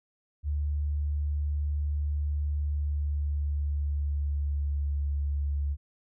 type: tone with pitch glide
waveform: sine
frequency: 73.42 to 71.54 Hz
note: D2 to D2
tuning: 0 to -45 cents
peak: -26 dBFS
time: 0.43-5.77 s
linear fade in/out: 50 ms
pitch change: -45 cents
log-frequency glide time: 2.55-5.05 s
effects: none